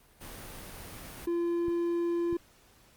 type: noise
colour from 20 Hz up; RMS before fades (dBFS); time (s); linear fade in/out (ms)
pink; -44; 0.2-1.27; 20
type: tone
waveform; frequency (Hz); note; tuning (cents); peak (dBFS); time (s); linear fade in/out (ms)
triangle; 342.7; F4; -33; -25; 1.27-2.37; 5
type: clicks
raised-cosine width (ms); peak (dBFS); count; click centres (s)
5; -30; 2; 1.683 / 2.328
effects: pink hiss -61 dBFS RMS until 2.96 s + Opus 32 kbps